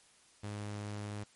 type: tone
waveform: sawtooth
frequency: 103.83 Hz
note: G#2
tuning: in tune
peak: -35 dBFS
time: 0.43-1.24 s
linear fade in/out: 10 ms
effects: white hiss -64 dBFS RMS until 1.35 s + MP3 48 kbps